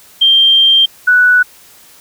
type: tone pair in turn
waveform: sine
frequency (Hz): 3170 / 1480.1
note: G7 / F#6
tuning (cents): +19 / 0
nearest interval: octave + minor second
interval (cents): 1319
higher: first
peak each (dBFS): -5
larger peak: neither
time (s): 0.21-0.86 / 1.07-1.43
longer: first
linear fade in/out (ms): 10
effects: white hiss -42 dBFS RMS until 2 s